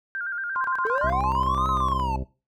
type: tone with vibrato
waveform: sine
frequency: 1493 Hz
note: F#6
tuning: 15 cents sharp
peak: -27 dBFS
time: 0.15-1.1 s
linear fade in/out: 0 ms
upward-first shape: square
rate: 8.7 Hz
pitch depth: 89 cents each way
type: tone bursts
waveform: sine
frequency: 1044 Hz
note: C6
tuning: 4 cents flat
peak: -24 dBFS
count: 13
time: 0.56-1.998 s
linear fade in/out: 0 ms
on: 82 ms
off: 31 ms
type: linear two-way sweep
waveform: triangle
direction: up then down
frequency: 418.1 to 1300 to 862 Hz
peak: -23 dBFS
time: 0.85-2.16 s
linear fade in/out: 2 ms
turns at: 1.69 s
type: harmonic tone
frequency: 65.41 Hz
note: C2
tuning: in tune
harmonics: 1 / 2 / 3 / 4 / 5 / 6 / 8 / 9 / 10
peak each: -29 / -33 / -38 / -39 / -43 / -42 / -44 / -45 / -48 dBFS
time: 1.03-2.24 s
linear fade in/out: 10 ms
effects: noise-tail reverb RT60 0.3 s tail -19 dB re dry